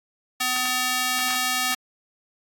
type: tone with high-pass filter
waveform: square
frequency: 252.8 Hz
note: B3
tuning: 41 cents sharp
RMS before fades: -24 dBFS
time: 0.4-1.75 s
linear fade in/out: 10 ms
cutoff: 1300 Hz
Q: 0.53
effects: AAC 64 kbps